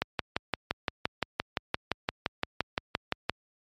click train, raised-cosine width 0.3 ms, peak -10 dBFS, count 20, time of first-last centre 0.02-3.296 s, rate 5.8 Hz, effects high-pass 60 Hz 12 dB/octave + MP3 64 kbps

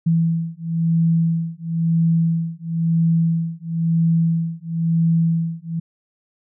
sine beating tone pair, 164.81 / 165.8 Hz, E3 / E3, 0 / +10 cents, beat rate 0.99 Hz, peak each -19 dBFS, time 0.06-5.8 s, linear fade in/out 10 ms, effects none

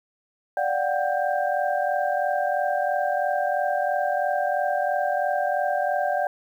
sine tone cluster, 587 / 720 / 763 / 1582 Hz, D5 / F#5 / G5 / G6, -1 / -47 / -47 / +15 cents, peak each -26 / -26 / -26 / -31 dBFS, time 0.57-6.27 s, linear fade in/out 2 ms, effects 9-bit

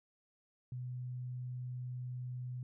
sine tone, 125.1 Hz, B2, 23 cents sharp, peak -39 dBFS, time 0.72-2.63 s, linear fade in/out 2 ms, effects none

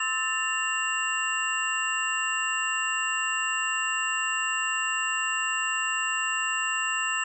sine tone cluster, 1045 / 1301 / 1770 / 2778 / 7690 Hz, C6 / E6 / A6 / F7 / B8, -2 / -23 / +10 / -10 / -47 cents, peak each -36 / -32 / -30 / -29 / -34 dBFS, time 0-7.24 s, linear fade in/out 5 ms, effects none

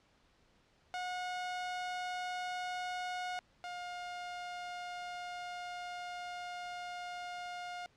sawtooth tone pair in turn, 726 / 711.5 Hz, F#5 / F5, -33 / +32 cents, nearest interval unison, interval 35 cents, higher first, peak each -33 / -37 dBFS, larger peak first, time 0.94-3.39 / 3.64-7.86 s, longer second, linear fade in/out 0 ms, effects pink hiss -69 dBFS RMS until 7.96 s + low-pass 5000 Hz 12 dB/octave

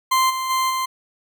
40% pulse tone with level steps, 1043 Hz, C6, 6 cents flat, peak -14 / -22 / -17 / -20 dBFS, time 0.11-0.86 s, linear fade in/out 10 ms, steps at 0.29 / 0.49 / 0.69 s, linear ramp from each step 20 ms, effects none

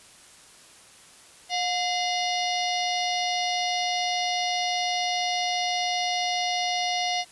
harmonic tone with a mistuned harmonic, 719 Hz, F#5, 50 cents flat, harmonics 1 / 3 / 4 / 5 / 6 / 7 / 8, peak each -27 / -32 / -33 / -34 / -35 / -35 / -36 dBFS, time 1.49-7.25 s, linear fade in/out 50 ms, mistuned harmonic 3, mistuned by -76 cents, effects white hiss -51 dBFS RMS until 7.31 s + resampled to 24000 Hz

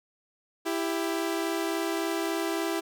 sawtooth tone pair together, 331.5 / 395 Hz, E4 / G4, +10 / +13 cents, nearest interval minor third, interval 303 cents, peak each -25 / -28 dBFS, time 0.65-2.81 s, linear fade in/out 20 ms, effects none

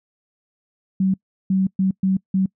sine tone bursts at uneven times, 190.2 Hz, F#3, 48 cents sharp, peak -15 dBFS, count 5, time 1-1.14 / 1.5-1.67 / 1.79-1.91 / 2.03-2.17 / 2.34-2.46 s, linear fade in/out 5 ms, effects noise-tail reverb RT60 0.1 s tail -25 dB re dry

